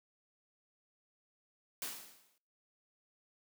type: noise with exponential decay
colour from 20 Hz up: white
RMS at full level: -38 dBFS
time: 1.82-2.38 s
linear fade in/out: 1 ms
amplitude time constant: 120 ms
effects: noise-tail reverb RT60 0.6 s tail -25 dB re dry + high-pass 150 Hz 12 dB/octave